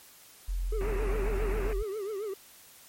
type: tone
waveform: sine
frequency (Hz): 43.65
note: F1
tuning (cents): 0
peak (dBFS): -28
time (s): 0.48-1.83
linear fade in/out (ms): 10
type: tone with vibrato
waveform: triangle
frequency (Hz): 411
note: G#4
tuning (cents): -18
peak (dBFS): -30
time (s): 0.72-2.34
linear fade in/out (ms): 5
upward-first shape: triangle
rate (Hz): 7.4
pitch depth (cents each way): 160
type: low-pass noise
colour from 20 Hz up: pink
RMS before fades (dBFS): -38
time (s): 0.81-1.73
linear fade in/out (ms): 0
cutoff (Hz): 2700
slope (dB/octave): 96
effects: white hiss -54 dBFS RMS until 2.88 s + MP3 64 kbps